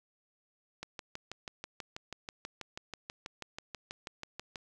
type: click train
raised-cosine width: 0.2 ms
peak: -23 dBFS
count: 24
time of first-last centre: 0.83-4.558 s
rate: 6.17 Hz
effects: none